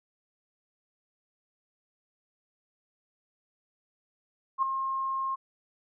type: tone with ADSR envelope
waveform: sine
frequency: 1069 Hz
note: C6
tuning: 37 cents sharp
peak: -20 dBFS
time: 4.58-5.36 s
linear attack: 46 ms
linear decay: 3 ms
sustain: -8 dB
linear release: 20 ms
effects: none